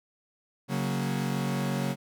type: chord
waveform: 40% pulse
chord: F# major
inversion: second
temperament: equal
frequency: 138.59 / 185 / 233.1 Hz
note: C#3 / F#3 / A#3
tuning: 0 / 0 / 0 cents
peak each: -30 / -31 / -32 dBFS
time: 0.68-1.96 s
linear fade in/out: 50 ms
effects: none